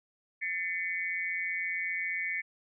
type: tone cluster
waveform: sine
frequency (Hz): 1780 / 2053 / 2228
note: A6 / C7 / C#7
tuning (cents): +20 / -33 / +8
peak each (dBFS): -37 / -35 / -34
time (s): 0.41-2.42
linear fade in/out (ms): 20
effects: none